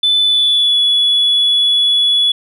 sine tone with pitch glide, 3504 to 3404 Hz, A7 to G#7, -8 to +42 cents, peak -8 dBFS, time 0.03-2.32 s, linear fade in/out 5 ms, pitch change -50 cents, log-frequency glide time 0.22-0.79 s, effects tanh soft clip ceiling -6 dBFS

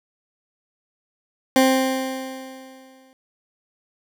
20% pulse tone with exponential decay, 262.7 Hz, C4, 7 cents sharp, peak -7 dBFS, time 1.56-3.13 s, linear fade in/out 1 ms, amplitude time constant 340 ms, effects none

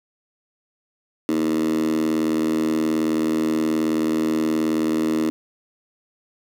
10% pulse tone with high-pass filter, 78.8 Hz, D#2, 23 cents sharp, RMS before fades -21 dBFS, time 1.29-5.3 s, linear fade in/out 0 ms, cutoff 280 Hz, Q 9.4, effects none

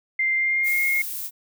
sine tone with pitch glide, 2093 to 2148 Hz, C7 to C7, 0 to +45 cents, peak -19 dBFS, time 0.19-1.02 s, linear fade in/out 5 ms, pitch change +45 cents, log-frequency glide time 0.36-0.85 s
violet noise, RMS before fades -31 dBFS, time 0.63-1.31 s, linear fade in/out 50 ms
effects none

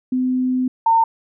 sine tone pair in turn, 254.9 / 908.4 Hz, C4 / A#5, -45 / -45 cents, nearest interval octave + minor seventh, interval 2200 cents, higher second, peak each -16 / -11 dBFS, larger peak second, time 0.12-0.68 / 0.86-1.04 s, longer first, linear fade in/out 5 ms, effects none

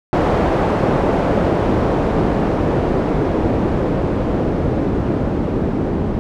white noise with low-pass filter sweep, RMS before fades -17 dBFS, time 0.13-6.19 s, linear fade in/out 0 ms, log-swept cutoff 620 to 310 Hz, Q 0.84, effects none

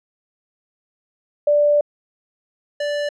sine / square tone pair in turn, 587.3 / 584.7 Hz, D5 / D5, 0 / -8 cents, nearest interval unison, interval 8 cents, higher first, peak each -12 / -21 dBFS, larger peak first, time 1.47-1.81 / 2.8-3.09 s, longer first, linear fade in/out 5 ms, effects low-pass 5000 Hz 12 dB/octave

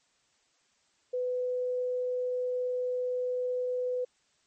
sine tone, 499.7 Hz, B4, 20 cents sharp, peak -28 dBFS, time 1.13-4.05 s, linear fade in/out 10 ms, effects white hiss -70 dBFS RMS until 4.46 s + MP3 32 kbps

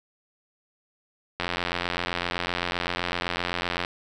click train, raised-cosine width 0.3 ms, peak -10 dBFS, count 216, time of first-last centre 1.4-3.849 s, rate 87.8 Hz, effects none

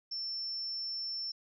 sine tone, 5380 Hz, E8, 34 cents sharp, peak -35 dBFS, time 0.11-1.32 s, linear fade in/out 10 ms, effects none

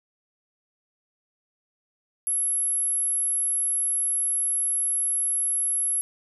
sine tone, 11175 Hz, F9, in tune, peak -22 dBFS, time 2.27-6.01 s, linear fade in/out 0 ms, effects none

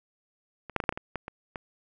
clicks, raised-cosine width 0.5 ms, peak -25 / -10 / -12 / -22 / -7 / -20 / -19 / -17 / -22 / -20 dBFS, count 10, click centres 0.697 / 0.763 / 0.802 / 0.839 / 0.892 / 0.925 / 0.975 / 1.157 / 1.281 / 1.558 s, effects none

